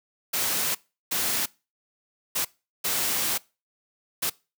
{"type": "noise bursts at uneven times", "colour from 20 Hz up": "white", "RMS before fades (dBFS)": -26, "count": 5, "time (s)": [[0.33, 0.75], [1.11, 1.46], [2.35, 2.45], [2.84, 3.38], [4.22, 4.3]], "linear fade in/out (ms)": 10, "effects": ["noise-tail reverb RT60 0.3 s tail -23 dB re dry", "high-pass 100 Hz 12 dB/octave"]}